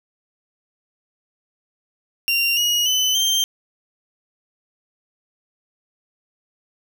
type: tone with pitch steps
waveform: 30% pulse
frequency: 2770 / 2893 / 3021 / 3154 Hz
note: F7 / F#7 / F#7 / G7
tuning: -15 / -40 / +35 / +10 cents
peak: -14 dBFS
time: 2.28-3.44 s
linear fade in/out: 0 ms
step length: 290 ms
effects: none